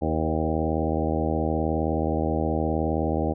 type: harmonic tone with a mistuned harmonic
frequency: 79.1 Hz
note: D#2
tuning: 29 cents sharp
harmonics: 1 / 2 / 3 / 4 / 5 / 6 / 7 / 8 / 9 / 10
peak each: -28 / -31 / -30 / -29 / -33 / -32 / -33 / -34 / -36 / -33 dBFS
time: 0.01-3.34 s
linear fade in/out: 20 ms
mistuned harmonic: 7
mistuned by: -17 cents
effects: none